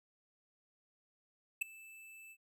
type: tone with ADSR envelope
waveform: square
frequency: 2637 Hz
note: E7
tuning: in tune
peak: -29 dBFS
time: 1.61-2.37 s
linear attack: 11 ms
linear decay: 6 ms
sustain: -24 dB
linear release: 57 ms
effects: none